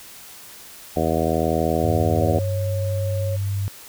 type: harmonic tone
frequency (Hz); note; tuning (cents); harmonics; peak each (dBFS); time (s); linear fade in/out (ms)
80.7; E2; -36; 1 / 2 / 3 / 4 / 5 / 6 / 7 / 8 / 9; -27 / -27 / -27 / -27 / -27 / -27 / -27 / -27 / -27; 0.96-2.39; 5
type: tone with pitch glide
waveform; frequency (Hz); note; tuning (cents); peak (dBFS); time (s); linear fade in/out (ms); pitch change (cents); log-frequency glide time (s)
sine; 98 to 98.91; G2 to G2; 0 to +16; -21; 1.84-3.68; 0; +16; 2-3.19
type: tone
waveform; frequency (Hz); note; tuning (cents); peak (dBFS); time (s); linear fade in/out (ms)
sine; 549; C#5; -17; -27; 2.18-3.37; 20
effects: white hiss -42 dBFS RMS until 3.88 s